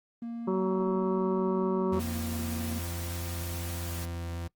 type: tone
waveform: triangle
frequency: 233.1 Hz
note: A#3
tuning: in tune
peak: -32 dBFS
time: 0.22-2.79 s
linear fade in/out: 2 ms
type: harmonic tone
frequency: 188 Hz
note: F#3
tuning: 28 cents sharp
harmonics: 1 / 2 / 3 / 5 / 6 / 7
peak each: -30 / -28 / -38 / -37 / -39 / -47 dBFS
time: 0.47-2 s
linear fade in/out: 10 ms
type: tone with pitch glide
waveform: 40% pulse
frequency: 86 to 85.01 Hz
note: F2 to F2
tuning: -26 to -46 cents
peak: -33 dBFS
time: 1.92-4.48 s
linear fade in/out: 10 ms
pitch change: -20 cents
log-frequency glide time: 3.83-4.25 s
type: high-pass noise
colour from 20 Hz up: white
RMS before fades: -42 dBFS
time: 1.99-4.06 s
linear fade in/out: 20 ms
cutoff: 150 Hz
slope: 96 dB/octave
effects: noise-tail reverb RT60 0.1 s tail -22 dB re dry + Opus 24 kbps